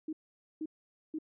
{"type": "tone bursts", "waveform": "sine", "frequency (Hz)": 313.3, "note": "D#4", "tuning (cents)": 12, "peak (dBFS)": -34, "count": 3, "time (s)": [0.08, 1.187], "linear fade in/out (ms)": 5, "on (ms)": 49, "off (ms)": 480, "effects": []}